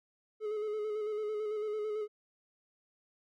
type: tone with vibrato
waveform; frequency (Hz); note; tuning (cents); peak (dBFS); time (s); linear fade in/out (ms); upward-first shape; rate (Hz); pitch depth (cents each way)
triangle; 425.7; G#4; +43; -31; 0.4-2.08; 50; square; 9; 29
effects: none